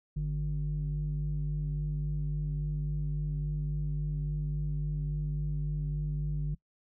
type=tone pair together; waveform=sine; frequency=51.2 / 150 Hz; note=G#1 / D3; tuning=-24 / +37 cents; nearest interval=octave + perfect fifth; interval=1861 cents; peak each=-32 / -30 dBFS; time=0.16-6.55 s; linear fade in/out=10 ms; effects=noise-tail reverb RT60 0.1 s tail -24 dB re dry + tanh soft clip ceiling -25 dBFS